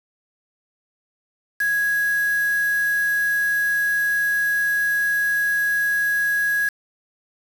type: tone with quantisation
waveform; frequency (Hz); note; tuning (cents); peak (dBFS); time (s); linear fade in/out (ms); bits
sine; 1661.2; G#6; 0; -18; 1.6-6.69; 5; 5
effects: none